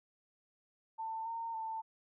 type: tone with pitch steps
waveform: sine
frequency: 893 / 916 / 891 Hz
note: A5 / A#5 / A5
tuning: +25 / -31 / +22 cents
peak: -37 dBFS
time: 0.98-1.82 s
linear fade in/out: 20 ms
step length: 280 ms
effects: none